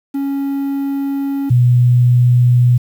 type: tone pair in turn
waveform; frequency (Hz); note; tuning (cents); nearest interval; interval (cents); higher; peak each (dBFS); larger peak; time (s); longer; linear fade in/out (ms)
triangle / sine; 277.2 / 122.77; C#4 / B2; 0 / -10; octave + major second; 1410; first; -14 / -7; second; 0.14-1.5 / 1.5-2.78; first; 10
effects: 7-bit